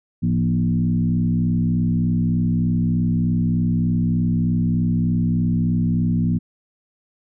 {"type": "tone with frequency modulation", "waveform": "sine", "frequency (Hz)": 170.3, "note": "F3", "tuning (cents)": -43, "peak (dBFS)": -16, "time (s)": [0.22, 6.39], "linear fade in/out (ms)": 20, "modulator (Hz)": 63.3, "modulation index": 1.2, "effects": []}